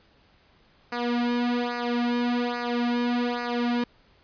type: tone with flanger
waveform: sawtooth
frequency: 241.2 Hz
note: B3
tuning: 41 cents flat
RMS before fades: -26 dBFS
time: 0.92-3.84 s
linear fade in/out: 5 ms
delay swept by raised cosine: 0.29 to 2.69 ms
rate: 1.2 Hz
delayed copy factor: -0.95
effects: pink hiss -60 dBFS RMS until 4.23 s + resampled to 11025 Hz

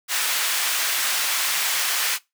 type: high-pass noise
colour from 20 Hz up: pink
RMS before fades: -23 dBFS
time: 0.08-2.19 s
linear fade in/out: 50 ms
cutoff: 1500 Hz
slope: 12 dB/octave
effects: noise-tail reverb RT60 0.2 s tail -21 dB re dry

